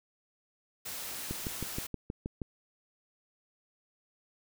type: noise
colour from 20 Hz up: white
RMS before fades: -40 dBFS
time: 0.85-1.87 s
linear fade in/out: 10 ms
type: click train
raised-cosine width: 3 ms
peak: -22 dBFS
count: 8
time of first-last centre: 1.31-2.418 s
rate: 6.32 Hz
effects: none